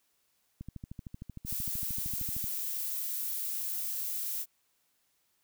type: click train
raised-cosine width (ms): 5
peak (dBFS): -29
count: 25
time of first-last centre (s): 0.61-2.442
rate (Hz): 13.1
type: noise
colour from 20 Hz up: violet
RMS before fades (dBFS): -35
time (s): 1.45-4.46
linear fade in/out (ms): 50
effects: white hiss -74 dBFS RMS until 5.43 s